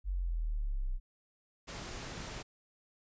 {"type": "exponential sweep", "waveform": "sine", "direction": "down", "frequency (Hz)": [48.05, 30.23], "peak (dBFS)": -31, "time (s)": [0.04, 1], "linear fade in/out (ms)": 50}
{"type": "noise", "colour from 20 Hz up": "pink", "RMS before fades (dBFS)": -43, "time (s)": [1.67, 2.43], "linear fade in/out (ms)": 20}
{"effects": ["resampled to 16000 Hz"]}